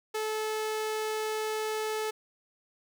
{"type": "tone", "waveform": "sawtooth", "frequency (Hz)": 433.5, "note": "A4", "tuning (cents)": -26, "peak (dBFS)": -26, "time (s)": [0.14, 2.11], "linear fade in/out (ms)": 10, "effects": []}